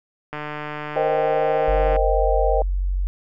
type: click train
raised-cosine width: 0.5 ms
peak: -15 dBFS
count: 246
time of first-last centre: 0.33-1.963 s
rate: 150 Hz
type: chord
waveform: sine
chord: C minor seventh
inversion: third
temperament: equal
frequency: 466.2 / 523.3 / 622.3 / 784 Hz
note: Bb4 / C5 / Eb5 / G5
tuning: 0 / 0 / 0 / 0 cents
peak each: -23 dBFS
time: 0.96-2.62 s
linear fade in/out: 2 ms
type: tone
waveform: sine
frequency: 46.25 Hz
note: F#1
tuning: in tune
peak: -19 dBFS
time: 1.68-3.07 s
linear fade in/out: 0 ms
effects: none